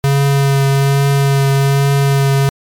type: tone with vibrato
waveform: square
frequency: 138.59 Hz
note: C#3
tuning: in tune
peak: -10 dBFS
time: 0.04-2.49 s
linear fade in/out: 0 ms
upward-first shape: triangle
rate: 1.2 Hz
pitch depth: 16 cents each way
effects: MP3 96 kbps